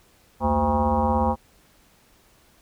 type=tone with frequency modulation; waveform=sine; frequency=516 Hz; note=C5; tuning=24 cents flat; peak=-18 dBFS; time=0.4-1.36 s; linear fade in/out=50 ms; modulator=145 Hz; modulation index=3.5; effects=pink hiss -58 dBFS RMS until 2.61 s